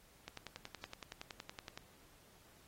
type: click train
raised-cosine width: 0.2 ms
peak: -27 dBFS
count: 17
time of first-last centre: 0.28-1.775 s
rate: 10.7 Hz
effects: pink hiss -65 dBFS RMS until 2.67 s + AAC 48 kbps